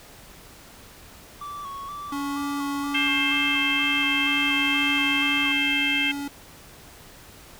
triangle tone with vibrato, 1135 Hz, C#6, 41 cents sharp, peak -31 dBFS, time 1.41-5.52 s, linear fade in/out 5 ms, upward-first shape square, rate 2.1 Hz, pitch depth 42 cents each way
square tone with tremolo, 283.2 Hz, C#4, 37 cents sharp, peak -27 dBFS, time 2.12-6.28 s, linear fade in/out 5 ms, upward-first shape triangle, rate 0.45 Hz, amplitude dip 30%
harmonic tone, 528 Hz, C5, 16 cents sharp, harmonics 3 / 4 / 5 / 6, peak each -32 / -26 / -25 / -26 dBFS, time 2.94-6.12 s, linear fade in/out 10 ms
effects pink hiss -47 dBFS RMS until 7.59 s

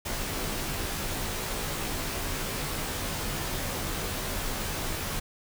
pink noise with comb filter, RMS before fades -32 dBFS, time 0.05-5.2 s, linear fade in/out 10 ms, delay 17 ms, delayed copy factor -0.7, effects none

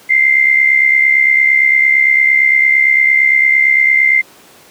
sine tone with amplitude modulation, 2090 Hz, C7, 2 cents flat, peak -4 dBFS, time 0.09-4.22 s, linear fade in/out 20 ms, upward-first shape sine, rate 68.8 Hz, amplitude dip 65%, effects pink hiss -42 dBFS RMS until 4.7 s + high-pass 200 Hz 12 dB/octave

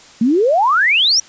sine exponential sweep, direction up, 214.3 to 5920 Hz, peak -10 dBFS, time 0.21-1.2 s, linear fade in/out 5 ms, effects white hiss -42 dBFS RMS until 1.28 s + resampled to 16000 Hz

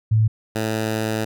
sine / 10% pulse tone pair in turn, 109.7 / 109.7 Hz, A2 / A2, -5 / -5 cents, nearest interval unison, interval 0 cents, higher neither, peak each -13 dBFS, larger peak neither, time 0.11-0.28 / 0.55-1.25 s, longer second, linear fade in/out 10 ms, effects none

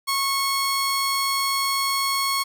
sawtooth tone pair together, 1096 / 2192 Hz, C#6 / C#7, -20 / -20 cents, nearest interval octave, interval 1200 cents, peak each -19 dBFS, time 0.07-2.44 s, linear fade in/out 20 ms, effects none

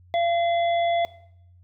harmonic tone, 684 Hz, F5, 36 cents flat, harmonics 1 / 3 / 5, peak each -20 / -32 / -35 dBFS, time 0.14-1.05 s, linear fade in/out 0 ms, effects noise-tail reverb RT60 0.7 s tail -18 dB re dry + added 89 Hz sine -50 dBFS peak until 1.63 s

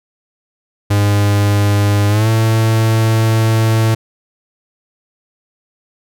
45% pulse tone with pitch glide, 102.3 to 111.56 Hz, G#2 to A2, -26 to +24 cents, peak -10 dBFS, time 0.9-3.95 s, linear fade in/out 10 ms, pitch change +150 cents, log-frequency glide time 2.08-2.28 s, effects none

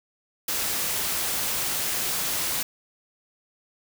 white noise, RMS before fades -27 dBFS, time 0.48-2.63 s, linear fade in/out 5 ms, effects none

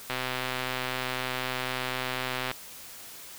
click train, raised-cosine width 0.3 ms, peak -14 dBFS, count 310, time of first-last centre 0.1-2.514 s, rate 128 Hz, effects white hiss -45 dBFS RMS until 3.38 s

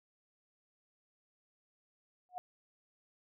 sine tone with exponential growth, 726 Hz, F#5, 33 cents flat, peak -34 dBFS, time 2.29-2.38 s, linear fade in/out 0 ms, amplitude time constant 19 ms, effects none

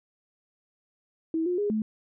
sine tone with pitch steps, 323.8 / 356.9 / 411.9 / 216.8 Hz, E4 / F4 / G#4 / A3, -31 / +38 / -14 / -25 cents, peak -24 dBFS, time 1.34-1.82 s, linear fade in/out 2 ms, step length 120 ms, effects none

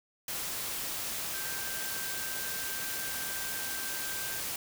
sine tone in noise, 1568 Hz, G6, in tune, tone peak -42 dBFS, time 1.34-4.4 s, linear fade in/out 2 ms, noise white, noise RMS -36 dBFS, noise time 0.28-4.56 s, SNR -9 dB, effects none

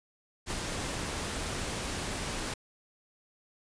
pink noise with ADSR envelope, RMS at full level -33 dBFS, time 0.46-2.54 s, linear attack 47 ms, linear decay 34 ms, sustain -2 dB, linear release 5 ms, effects resampled to 22050 Hz

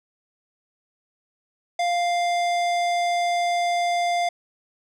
sine tone with hard clipping, 698.5 Hz, F5, in tune, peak -22 dBFS, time 1.79-4.29 s, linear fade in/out 5 ms, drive 16 dB, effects none

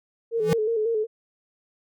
sine tone with vibrato, 444.8 Hz, A4, 19 cents sharp, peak -21 dBFS, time 0.31-1.07 s, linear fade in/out 50 ms, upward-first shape square, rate 5.5 Hz, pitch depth 60 cents each way
square tone with exponential growth, 166.4 Hz, E3, 17 cents sharp, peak -17 dBFS, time 0.37-0.53 s, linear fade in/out 0 ms, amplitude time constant 33 ms
effects none

